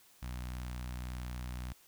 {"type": "tone with notch filter", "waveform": "sawtooth", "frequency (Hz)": 61.74, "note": "B1", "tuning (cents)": 0, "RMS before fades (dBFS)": -41, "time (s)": [0.22, 1.73], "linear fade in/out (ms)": 10, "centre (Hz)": 430, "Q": 0.75, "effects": ["white hiss -63 dBFS RMS until 1.87 s"]}